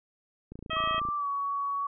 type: click train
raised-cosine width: 3 ms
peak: -29 dBFS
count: 17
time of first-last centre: 0.52-1.087 s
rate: 28.2 Hz
type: harmonic tone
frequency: 640 Hz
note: D#5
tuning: 49 cents sharp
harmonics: 1 / 2 / 3 / 4 / 5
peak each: -37 / -32 / -38 / -37 / -35 dBFS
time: 0.7-1 s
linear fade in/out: 10 ms
type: tone with pitch glide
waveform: sine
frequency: 1174.7 to 1124.2 Hz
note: D6 to C#6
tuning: 0 to +24 cents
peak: -28 dBFS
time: 0.76-1.87 s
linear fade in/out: 5 ms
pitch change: -76 cents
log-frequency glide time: 1.16-1.28 s
effects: none